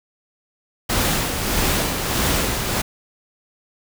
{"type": "noise with tremolo", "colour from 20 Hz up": "pink", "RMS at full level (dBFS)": -19, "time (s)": [0.89, 2.82], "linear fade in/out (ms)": 10, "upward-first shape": "sine", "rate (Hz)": 1.6, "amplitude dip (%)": 45, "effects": []}